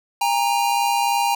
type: tone pair together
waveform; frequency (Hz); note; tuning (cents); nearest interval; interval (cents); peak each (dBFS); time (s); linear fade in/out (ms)
square; 809.2 / 932.3; G#5 / A#5; -45 / 0; major second; 245; -21; 0.21-1.35; 5
effects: none